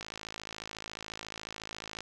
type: click train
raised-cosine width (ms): 0.2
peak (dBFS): -22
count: 109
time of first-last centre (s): 0.01-2.006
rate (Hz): 54.1
effects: none